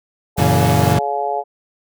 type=harmonic tone; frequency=141.4 Hz; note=C#3; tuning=35 cents sharp; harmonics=3 / 4 / 5 / 6; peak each=-25 / -26 / -21 / -23 dBFS; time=0.36-1.44 s; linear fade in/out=50 ms
type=noise; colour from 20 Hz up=white; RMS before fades=-31 dBFS; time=0.37-0.94 s; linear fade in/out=10 ms
type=chord; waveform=35% pulse; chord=F# dominant seventh; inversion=none; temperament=equal; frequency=92.5 / 116.54 / 138.59 / 164.81 Hz; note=F#2 / A#2 / C#3 / E3; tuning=0 / 0 / 0 / 0 cents; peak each=-17 dBFS; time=0.38-0.99 s; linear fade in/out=5 ms
effects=none